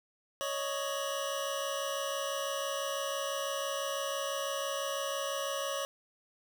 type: tone cluster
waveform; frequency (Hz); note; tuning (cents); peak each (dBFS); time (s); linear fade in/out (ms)
25% pulse; 556 / 622 / 2938; C#5 / D#5 / F#7; +5 / -1 / -13; -31 / -36 / -37; 0.41-5.85; 0
effects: none